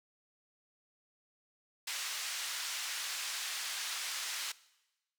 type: band-pass noise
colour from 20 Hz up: white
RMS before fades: -39 dBFS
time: 1.87-4.52 s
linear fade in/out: 5 ms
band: 1300 to 6400 Hz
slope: 12 dB/octave
effects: noise-tail reverb RT60 1.0 s tail -20 dB re dry